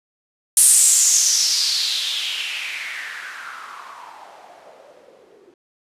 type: noise with low-pass filter sweep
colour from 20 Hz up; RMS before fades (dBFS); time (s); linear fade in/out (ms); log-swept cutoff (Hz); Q
violet; -21; 0.57-5.54; 2; 9600 to 360; 4.6
effects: resampled to 32000 Hz

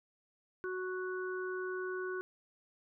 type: harmonic tone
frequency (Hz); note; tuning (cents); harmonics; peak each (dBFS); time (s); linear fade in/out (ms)
370; F#4; 0; 1 / 3 / 4; -37 / -46 / -42; 0.64-2.21; 0
effects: none

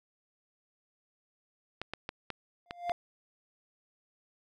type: clicks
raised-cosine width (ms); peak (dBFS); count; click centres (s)
0.3; -20; 6; 1.816 / 1.936 / 2.091 / 2.303 / 2.709 / 2.896
type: tone with exponential growth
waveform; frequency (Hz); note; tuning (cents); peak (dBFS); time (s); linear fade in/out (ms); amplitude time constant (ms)
triangle; 698.5; F5; 0; -24; 2.66-2.92; 1; 55
effects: none

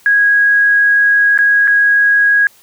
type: tone with dropouts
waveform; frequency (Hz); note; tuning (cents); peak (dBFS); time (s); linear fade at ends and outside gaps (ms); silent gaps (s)
sine; 1651; G#6; -11; -7; 0.06-2.47; 1; 1.377-1.388 / 1.674-1.678
effects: white hiss -47 dBFS RMS until 2.62 s

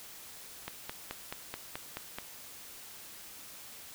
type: click train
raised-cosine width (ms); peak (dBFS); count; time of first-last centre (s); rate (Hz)
0.3; -21; 8; 0.68-2.185; 4.65
effects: white hiss -49 dBFS RMS until 3.94 s

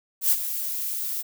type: noise with ADSR envelope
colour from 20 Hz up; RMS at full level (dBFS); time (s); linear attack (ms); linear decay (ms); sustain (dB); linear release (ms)
violet; -18; 0.21-1.23; 100; 47; -11; 26
effects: none

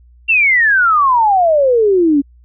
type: exponential sweep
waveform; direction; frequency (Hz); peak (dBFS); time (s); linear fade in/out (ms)
sine; down; 2767 to 272.8; -8; 0.28-2.22; 20
effects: added 60 Hz sine -42 dBFS peak until 2.44 s

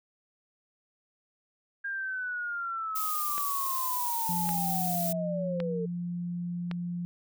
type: linear sweep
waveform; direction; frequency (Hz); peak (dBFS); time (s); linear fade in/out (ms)
sine; down; 1613 to 440; -31; 1.84-5.86; 10
type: noise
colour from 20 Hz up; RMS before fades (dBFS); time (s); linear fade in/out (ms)
violet; -33; 2.95-5.13; 10
type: click train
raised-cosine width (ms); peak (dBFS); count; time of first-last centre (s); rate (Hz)
0.3; -21; 4; 3.38-6.713; 0.9
type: tone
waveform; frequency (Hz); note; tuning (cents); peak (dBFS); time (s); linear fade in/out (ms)
sine; 174.61; F3; 0; -31; 4.29-7.05; 0
effects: none

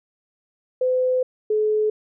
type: tone pair in turn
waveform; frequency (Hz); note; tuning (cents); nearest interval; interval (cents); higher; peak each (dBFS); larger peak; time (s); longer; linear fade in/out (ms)
sine; 509 / 428; C5 / A4; -48 / -48; minor third; 300; first; -17; neither; 0.81-1.23 / 1.5-1.9; first; 5
effects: none

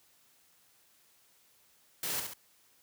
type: noise with echo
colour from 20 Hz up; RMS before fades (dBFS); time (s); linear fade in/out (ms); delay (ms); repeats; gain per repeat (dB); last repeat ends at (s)
white; -35; 2.03-2.2; 2; 68; 2; -5; 2.336
effects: white hiss -66 dBFS RMS until 2.82 s + high-pass 60 Hz 12 dB/octave

